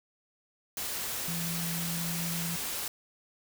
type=tone in noise; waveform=sine; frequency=168.8 Hz; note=E3; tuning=41 cents sharp; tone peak=-34 dBFS; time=1.28-2.56 s; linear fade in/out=2 ms; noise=white; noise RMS=-35 dBFS; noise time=0.77-2.88 s; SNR=-2 dB; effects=none